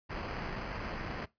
pink noise with sample-and-hold, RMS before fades -39 dBFS, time 0.09-1.26 s, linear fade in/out 20 ms, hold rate 3675 Hz, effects noise-tail reverb RT60 0.2 s tail -20 dB re dry + resampled to 11025 Hz

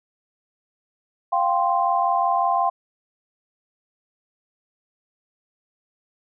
sine chord, F suspended second, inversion none, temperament equal, 698.5 / 784 / 1046.5 Hz, F5 / G5 / C6, 0 / 0 / 0 cents, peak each -22 dBFS, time 1.32-2.7 s, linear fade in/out 10 ms, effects none

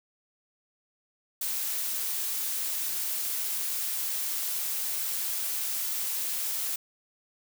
blue noise with high-pass filter sweep, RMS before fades -31 dBFS, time 1.41-6.76 s, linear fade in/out 5 ms, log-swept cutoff 230 to 380 Hz, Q 1.3, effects none

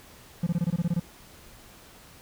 triangle tone bursts, 171.4 Hz, F3, 32 cents flat, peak -20 dBFS, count 10, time 0.43-0.998 s, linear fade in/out 5 ms, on 37 ms, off 22 ms, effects pink hiss -51 dBFS RMS until 2.21 s

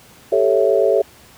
sine chord, A dominant seventh, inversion third, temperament equal, 392 / 440 / 554.4 / 659.3 Hz, G4 / A4 / C#5 / E5, 0 / 0 / 0 / 0 cents, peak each -18 / -17 / -17 / -19 dBFS, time 0.32-1.02 s, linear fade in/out 5 ms, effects pink hiss -46 dBFS RMS until 1.37 s + high-pass 60 Hz 12 dB/octave

